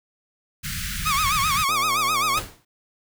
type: band-stop noise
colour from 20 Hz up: pink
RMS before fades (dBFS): -29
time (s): 0.63-1.65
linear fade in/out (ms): 20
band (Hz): 200 to 1400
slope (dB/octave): 48
type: tone with vibrato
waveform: sawtooth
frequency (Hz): 1174.7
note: D6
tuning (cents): 0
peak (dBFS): -16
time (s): 1.05-2.4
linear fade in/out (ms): 20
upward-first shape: sine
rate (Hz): 7.7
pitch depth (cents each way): 140
type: click train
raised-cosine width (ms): 1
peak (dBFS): -23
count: 81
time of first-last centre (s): 1.69-2.368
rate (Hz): 118
type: noise with exponential decay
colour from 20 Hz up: pink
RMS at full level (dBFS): -26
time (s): 2.37-2.65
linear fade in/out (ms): 5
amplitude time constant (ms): 59
effects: none